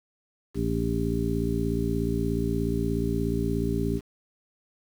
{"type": "harmonic tone", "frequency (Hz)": 56.8, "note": "A#1", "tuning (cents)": -44, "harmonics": [1, 2, 3, 4, 5, 7], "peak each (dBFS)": [-31, -31, -31, -31, -31, -31], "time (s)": [0.54, 4.01], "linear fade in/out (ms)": 50, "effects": ["8-bit"]}